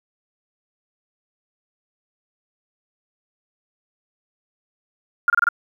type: tone bursts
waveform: sine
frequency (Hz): 1407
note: F6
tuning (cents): +12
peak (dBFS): -12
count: 5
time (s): 5.28-5.488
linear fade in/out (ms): 2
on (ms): 20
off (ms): 27
effects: 8-bit